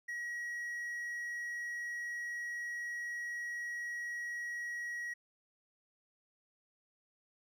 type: tone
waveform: triangle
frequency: 1908 Hz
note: A#6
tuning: 40 cents sharp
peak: -36 dBFS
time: 0.08-5.14 s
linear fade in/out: 10 ms
effects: none